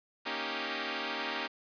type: chord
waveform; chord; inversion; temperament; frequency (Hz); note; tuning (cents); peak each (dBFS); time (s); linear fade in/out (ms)
5% pulse; Eb dominant seventh; second; equal; 233.1 / 277.2 / 311.1 / 392; Bb3 / Db4 / Eb4 / G4; 0 / 0 / 0 / 0; -29 / -28 / -28 / -27; 0.25-1.48; 20
effects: resampled to 11025 Hz + 10-bit